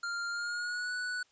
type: tone with pitch glide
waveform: square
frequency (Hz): 1396.9 to 1480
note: F6 to F#6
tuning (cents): 0 to 0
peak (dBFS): -34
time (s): 0.03-1.23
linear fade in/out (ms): 5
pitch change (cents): +100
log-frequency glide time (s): 0.3-0.93
effects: white hiss -68 dBFS RMS until 1.31 s + resampled to 16000 Hz